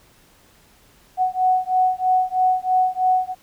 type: beating tone pair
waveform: sine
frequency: 740 / 743.1 Hz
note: F#5 / F#5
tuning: 0 / +7 cents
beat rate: 3.1 Hz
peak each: -19 dBFS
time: 1.17-3.35 s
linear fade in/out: 50 ms
effects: pink hiss -54 dBFS RMS until 3.42 s